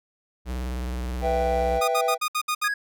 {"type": "tone with vibrato", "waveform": "square", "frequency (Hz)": 62, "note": "B1", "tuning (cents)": 7, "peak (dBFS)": -28, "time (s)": [0.45, 1.81], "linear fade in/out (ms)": 50, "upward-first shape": "square", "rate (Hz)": 19, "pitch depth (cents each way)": 70}
{"type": "chord", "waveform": "triangle", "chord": "E minor", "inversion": "second", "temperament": "equal", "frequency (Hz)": [493.9, 659.3, 784], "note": ["B4", "E5", "G5"], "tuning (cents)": [0, 0, 0], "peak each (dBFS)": -24, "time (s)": [1.21, 2.18], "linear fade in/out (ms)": 50}
{"type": "tone bursts", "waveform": "sawtooth", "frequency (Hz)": 1230, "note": "D#6", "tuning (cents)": -20, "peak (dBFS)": -19, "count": 7, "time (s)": [1.81, 2.684], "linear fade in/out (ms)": 10, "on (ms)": 70, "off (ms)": 64}
{"type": "tone", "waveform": "triangle", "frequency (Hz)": 1660, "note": "G#6", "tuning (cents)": -1, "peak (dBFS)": -22, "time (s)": [2.64, 2.74], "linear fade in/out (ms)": 5}
{"effects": []}